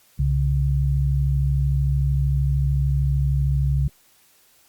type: tone pair together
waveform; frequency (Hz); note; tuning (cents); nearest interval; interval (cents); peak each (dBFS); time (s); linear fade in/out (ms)
sine; 65.41 / 138.6; C2 / C#3; 0 / 0; octave + minor second; 1300; -20; 0.19-3.88; 5
effects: white hiss -57 dBFS RMS until 4.68 s + Opus 48 kbps